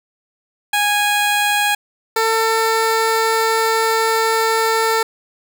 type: tone pair in turn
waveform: 15% pulse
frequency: 826 / 448 Hz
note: G#5 / A4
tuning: -10 / +31 cents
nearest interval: major seventh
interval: 1059 cents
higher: first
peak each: -8 dBFS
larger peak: neither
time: 0.73-1.75 / 2.16-5.03 s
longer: second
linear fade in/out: 5 ms
effects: none